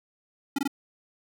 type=tone bursts; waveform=square; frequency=278 Hz; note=C#4; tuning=5 cents sharp; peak=-24 dBFS; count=3; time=0.56-0.677 s; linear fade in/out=5 ms; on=25 ms; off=21 ms; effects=none